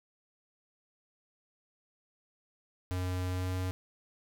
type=tone with pitch glide; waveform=square; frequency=91.3 to 92.25 Hz; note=F#2 to F#2; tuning=-23 to -5 cents; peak=-32 dBFS; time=2.91-3.71 s; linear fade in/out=0 ms; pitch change=+18 cents; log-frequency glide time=3.28-3.56 s; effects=none